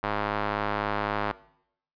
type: tone with band-pass filter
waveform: square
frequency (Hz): 51.91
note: G#1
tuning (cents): 0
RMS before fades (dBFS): -29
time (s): 0.03-1.32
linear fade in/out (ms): 5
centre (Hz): 1100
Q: 1.1
effects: noise-tail reverb RT60 0.7 s tail -19 dB re dry + resampled to 11025 Hz